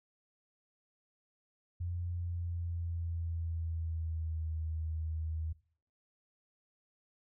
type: tone with pitch glide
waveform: sine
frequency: 87.31 to 79.6 Hz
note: F2 to D#2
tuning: 0 to +40 cents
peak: -34 dBFS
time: 1.8-5.53 s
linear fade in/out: 10 ms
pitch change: -160 cents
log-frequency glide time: 2.11-4.51 s
effects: noise-tail reverb RT60 0.5 s tail -20 dB re dry